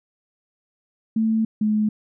sine tone pair in turn, 221.7 / 213.4 Hz, A3 / G#3, +13 / +47 cents, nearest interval minor second, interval 66 cents, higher first, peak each -17 dBFS, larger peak neither, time 1.16-1.45 / 1.61-1.89 s, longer first, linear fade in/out 5 ms, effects none

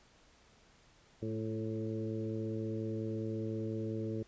harmonic tone with a mistuned harmonic, 110 Hz, A2, in tune, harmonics 1 / 2 / 3 / 4 / 5, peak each -39 / -41 / -40 / -42 / -48 dBFS, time 1.22-4.23 s, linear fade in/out 5 ms, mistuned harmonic 3, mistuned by +23 cents, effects pink hiss -64 dBFS RMS until 4.27 s + resampled to 16000 Hz

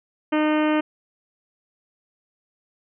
harmonic tone, 305.8 Hz, D#4, 30 cents flat, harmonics 1 / 2 / 3 / 4 / 5 / 6 / 7 / 8 / 9 / 10, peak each -19 / -25 / -29 / -31 / -33 / -35 / -36 / -37 / -38 / -39 dBFS, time 0.32-0.81 s, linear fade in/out 10 ms, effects none

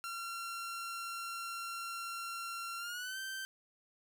sawtooth tone with pitch glide, 1369 to 1554.5 Hz, F6 to G6, -35 to -15 cents, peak -36 dBFS, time 0.04-3.45 s, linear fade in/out 0 ms, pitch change +220 cents, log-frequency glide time 2.78-3.18 s, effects none

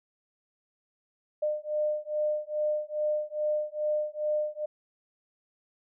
sine beating tone pair, 603 / 605.4 Hz, D5 / D#5, +46 / -48 cents, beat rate 2.4 Hz, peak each -30 dBFS, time 1.42-4.66 s, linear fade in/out 10 ms, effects none

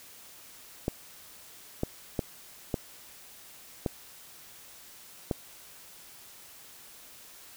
clicks, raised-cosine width 2 ms, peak -14 dBFS, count 6, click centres 0.881 / 1.834 / 2.192 / 2.742 / 3.862 / 5.312 s, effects white hiss -51 dBFS RMS until 7.56 s

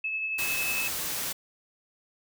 sine tone with tremolo, 2600 Hz, E7, 24 cents flat, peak -27 dBFS, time 0.04-0.88 s, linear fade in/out 5 ms, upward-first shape sine, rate 11 Hz, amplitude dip 30%
white noise, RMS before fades -32 dBFS, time 0.38-1.33 s, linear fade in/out 10 ms
effects none

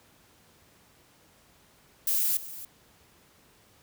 violet noise with echo, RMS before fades -26 dBFS, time 2.07-2.37 s, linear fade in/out 2 ms, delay 280 ms, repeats 1, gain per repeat -15 dB, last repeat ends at 2.65 s, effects pink hiss -60 dBFS RMS until 3.82 s + high-pass 60 Hz 12 dB/octave

